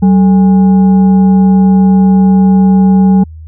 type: tone with frequency modulation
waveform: sine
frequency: 190.3 Hz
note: F#3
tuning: 49 cents sharp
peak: -3 dBFS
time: 0.02-3.24 s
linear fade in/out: 10 ms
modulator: 629 Hz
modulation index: 0.29
effects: added 79 Hz sine -26 dBFS peak until 3.47 s